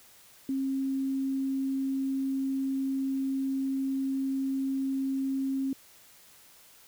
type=tone; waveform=sine; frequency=268.9 Hz; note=C4; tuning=47 cents sharp; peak=-27 dBFS; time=0.49-5.73 s; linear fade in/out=2 ms; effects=white hiss -56 dBFS RMS until 6.87 s